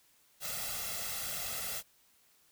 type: noise with comb filter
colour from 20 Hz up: white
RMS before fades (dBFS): -38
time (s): 0.4-1.83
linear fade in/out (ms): 50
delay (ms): 1.5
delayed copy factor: +0.8
effects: white hiss -67 dBFS RMS until 2.51 s